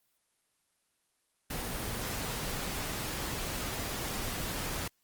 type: noise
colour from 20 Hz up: pink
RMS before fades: -36 dBFS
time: 1.5-4.88 s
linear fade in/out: 5 ms
effects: white hiss -75 dBFS RMS until 5.03 s + Opus 24 kbps